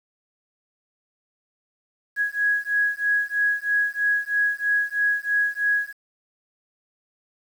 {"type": "beating tone pair", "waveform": "sine", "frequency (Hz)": [1662, 1665.1], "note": ["G#6", "G#6"], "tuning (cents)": [1, 4], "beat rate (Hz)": 3.1, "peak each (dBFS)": -23, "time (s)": [2.16, 5.93], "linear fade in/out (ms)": 50, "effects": ["8-bit"]}